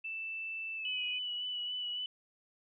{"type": "tone with pitch glide", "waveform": "sine", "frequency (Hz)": [2651, 2502], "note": ["E7", "D#7"], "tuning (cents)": [9, 9], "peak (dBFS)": -37, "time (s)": [0.04, 1.19], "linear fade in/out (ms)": 10, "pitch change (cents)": -100, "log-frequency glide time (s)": [0.75, 1.04]}
{"type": "tone with vibrato", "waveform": "sine", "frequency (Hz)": 2960, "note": "F#7", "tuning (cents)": 0, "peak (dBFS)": -35, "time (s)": [0.85, 2.06], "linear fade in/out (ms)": 2, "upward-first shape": "sine", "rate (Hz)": 3.6, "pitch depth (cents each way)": 21}
{"effects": []}